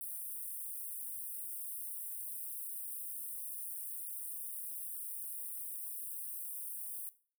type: high-pass noise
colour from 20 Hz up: white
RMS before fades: -43 dBFS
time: 0.01-7.09 s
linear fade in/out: 0 ms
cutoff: 8700 Hz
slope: 96 dB/octave
effects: noise-tail reverb RT60 0.4 s tail -17 dB re dry